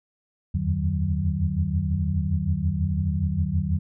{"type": "tone cluster", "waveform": "sine", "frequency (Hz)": [79.2, 85.8, 91.4, 151.8, 186.6], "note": ["D#2", "F2", "F#2", "D#3", "F#3"], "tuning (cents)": [31, -30, -21, -42, 15], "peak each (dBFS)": -28, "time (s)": [0.54, 3.79], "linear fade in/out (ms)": 10, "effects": []}